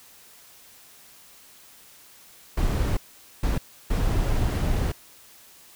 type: noise bursts at uneven times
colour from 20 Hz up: brown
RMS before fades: -23 dBFS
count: 3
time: 2.57-2.97 / 3.43-3.58 / 3.9-4.92 s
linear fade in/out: 5 ms
effects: white hiss -51 dBFS RMS until 5.75 s